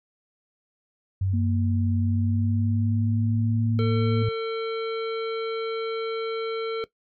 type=tone with pitch glide; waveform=sine; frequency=95.5 to 109.07 Hz; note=G2 to A2; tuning=-45 to -15 cents; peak=-22 dBFS; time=1.21-4.29 s; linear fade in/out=5 ms; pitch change=+230 cents; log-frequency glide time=1.97-3.61 s
type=tone with vibrato; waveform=sine; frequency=233.1 Hz; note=A#3; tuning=in tune; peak=-26 dBFS; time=1.33-4.23 s; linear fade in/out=10 ms; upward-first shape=sine; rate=19 Hz; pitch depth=11 cents each way
type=harmonic tone; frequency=450 Hz; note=A4; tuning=39 cents sharp; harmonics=1 / 3 / 5 / 7 / 9; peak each=-25 / -35 / -39 / -42 / -44 dBFS; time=3.79-6.84 s; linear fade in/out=0 ms
effects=noise-tail reverb RT60 0.1 s tail -17 dB re dry